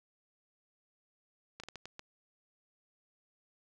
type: slowing click train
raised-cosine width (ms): 0.2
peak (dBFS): -27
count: 6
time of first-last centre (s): 1.6-1.994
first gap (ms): 36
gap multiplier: 1.4
effects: none

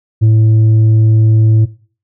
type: tone with tanh clipping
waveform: sine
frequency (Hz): 110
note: A2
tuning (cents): 0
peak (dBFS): -6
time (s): 0.21-1.66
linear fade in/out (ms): 20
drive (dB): 4
effects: noise-tail reverb RT60 0.4 s tail -18 dB re dry

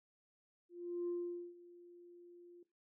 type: tone with ADSR envelope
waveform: sine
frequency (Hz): 349.2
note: F4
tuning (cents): 0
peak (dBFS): -34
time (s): 0.69-2.63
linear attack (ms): 390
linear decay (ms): 460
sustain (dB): -21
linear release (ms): 3
effects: noise-tail reverb RT60 0.3 s tail -18 dB re dry + tanh soft clip ceiling -33 dBFS

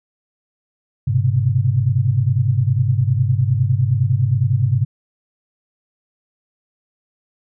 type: tone cluster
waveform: sine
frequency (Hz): 101.6 / 124 / 133.8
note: G#2 / B2 / C3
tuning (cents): -38 / +7 / +39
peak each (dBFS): -18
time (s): 1.07-4.85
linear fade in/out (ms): 10
effects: none

